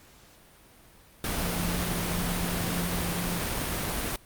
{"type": "tone in noise", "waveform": "sine", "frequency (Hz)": 174.61, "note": "F3", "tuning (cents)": 0, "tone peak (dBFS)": -32, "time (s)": [1.42, 3.41], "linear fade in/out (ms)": 2, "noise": "pink", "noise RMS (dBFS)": -30, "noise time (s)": [1.24, 4.16], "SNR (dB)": -5, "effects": ["pink hiss -55 dBFS RMS until 4.25 s", "Opus 48 kbps"]}